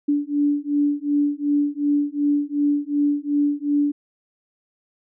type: beating tone pair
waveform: sine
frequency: 288.7 / 291.4 Hz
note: D4 / D4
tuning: -30 / -13 cents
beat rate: 2.7 Hz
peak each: -21 dBFS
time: 0.08-3.92 s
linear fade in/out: 10 ms
effects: none